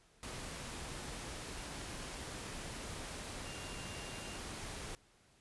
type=tone in noise; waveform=sine; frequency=2788 Hz; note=F7; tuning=4 cents flat; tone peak=-53 dBFS; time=3.46-4.38 s; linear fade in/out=0 ms; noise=pink; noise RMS=-45 dBFS; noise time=0.23-4.95 s; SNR=-11 dB; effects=pink hiss -68 dBFS RMS until 5.4 s + resampled to 24000 Hz